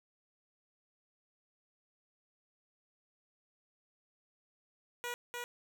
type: tone with echo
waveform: 10% pulse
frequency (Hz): 483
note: B4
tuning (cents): -39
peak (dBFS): -29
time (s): 5.04-5.14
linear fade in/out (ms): 0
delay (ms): 300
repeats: 1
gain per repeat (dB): -2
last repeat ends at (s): 5.44
effects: none